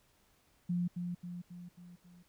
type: tone with echo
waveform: sine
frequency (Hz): 176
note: F3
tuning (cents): +14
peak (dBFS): -30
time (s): 0.69-0.88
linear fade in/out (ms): 10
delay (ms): 270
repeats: 5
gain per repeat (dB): -5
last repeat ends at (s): 2.23
effects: pink hiss -70 dBFS RMS until 2.28 s